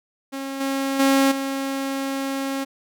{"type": "tone with level steps", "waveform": "sawtooth", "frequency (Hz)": 271.8, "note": "C#4", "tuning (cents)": -34, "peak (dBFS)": [-24, -18, -11, -20], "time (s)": [0.32, 2.65], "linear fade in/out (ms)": 20, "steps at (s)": [0.6, 0.99, 1.31], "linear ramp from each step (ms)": 10, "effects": []}